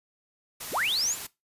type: noise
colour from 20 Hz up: white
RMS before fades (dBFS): -37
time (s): 0.6-1.27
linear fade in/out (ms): 10
type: linear sweep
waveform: sine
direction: up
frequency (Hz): 49.35 to 7459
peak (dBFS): -24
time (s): 0.71-1.16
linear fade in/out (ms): 50
effects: noise-tail reverb RT60 0.2 s tail -19 dB re dry + resampled to 32000 Hz